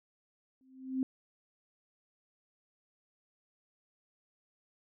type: tone with exponential growth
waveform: sine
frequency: 261.6 Hz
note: C4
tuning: in tune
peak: -26 dBFS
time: 0.61-1.03 s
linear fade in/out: 1 ms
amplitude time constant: 91 ms
effects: none